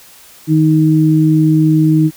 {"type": "tone pair together", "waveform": "sine", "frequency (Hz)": [156.15, 313.2], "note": ["D#3", "D#4"], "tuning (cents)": [7, 11], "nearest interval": "octave", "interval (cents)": 1204, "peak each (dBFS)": -10, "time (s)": [0.47, 2.11], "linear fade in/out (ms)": 50, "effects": ["white hiss -41 dBFS RMS until 2.16 s"]}